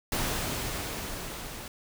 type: noise with level ramp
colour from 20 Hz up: pink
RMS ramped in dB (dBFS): -29 to -41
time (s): 0.12-1.68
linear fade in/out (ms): 2
effects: none